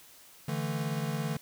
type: chord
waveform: square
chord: D suspended second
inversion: none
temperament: equal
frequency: 146.83 / 164.81 / 220 Hz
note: D3 / E3 / A3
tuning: 0 / 0 / 0 cents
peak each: -34 / -36 / -38 dBFS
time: 0.48-1.37 s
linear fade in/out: 5 ms
effects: white hiss -55 dBFS RMS until 1.41 s